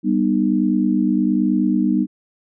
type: chord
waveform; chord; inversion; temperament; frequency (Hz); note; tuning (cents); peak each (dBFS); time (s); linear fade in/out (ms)
sine; G augmented; none; just; 196 / 245 / 306.2; G3 / B3 / D#4; 0 / -14 / -28; -19; 0.03-2.07; 50
effects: none